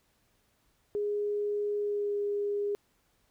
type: tone with pitch glide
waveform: sine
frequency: 413.3 to 408.6 Hz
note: G#4 to G#4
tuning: -8 to -28 cents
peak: -28 dBFS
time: 0.95-2.75 s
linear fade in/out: 0 ms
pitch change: -20 cents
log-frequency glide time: 1.78-2.17 s
effects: pink hiss -71 dBFS RMS until 3.3 s